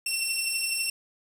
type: beating tone pair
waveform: 15% pulse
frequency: 2700 / 2712 Hz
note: E7 / E7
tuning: +41 / +49 cents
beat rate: 12 Hz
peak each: -27 / -20 dBFS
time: 0.06-0.9 s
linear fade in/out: 5 ms
effects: 8-bit